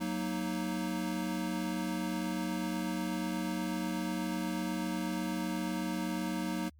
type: chord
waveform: square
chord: D# minor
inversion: first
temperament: equal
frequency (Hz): 185 / 233.1 / 311.1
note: F#3 / A#3 / D#4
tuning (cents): 0 / 0 / 0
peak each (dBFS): -37 / -38 / -37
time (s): 0-6.7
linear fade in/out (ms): 20
effects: added 75 Hz sine -56 dBFS peak until 6.79 s + MP3 96 kbps